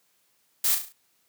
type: noise with echo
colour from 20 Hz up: blue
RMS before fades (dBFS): -23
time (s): 0.64-0.75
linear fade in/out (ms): 5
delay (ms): 35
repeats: 5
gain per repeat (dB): -6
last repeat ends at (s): 0.925
effects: white hiss -68 dBFS RMS until 1.28 s + high-pass 100 Hz 12 dB/octave